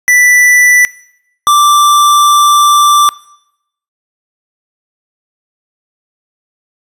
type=tone pair in turn; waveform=square; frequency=1975.5 / 1174.6 Hz; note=B6 / D6; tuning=0 / 0 cents; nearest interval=major sixth; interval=900 cents; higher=first; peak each=-5 dBFS; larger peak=neither; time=0.08-0.85 / 1.47-3.09 s; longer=second; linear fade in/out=0 ms; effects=noise-tail reverb RT60 0.8 s tail -21 dB re dry + resampled to 32000 Hz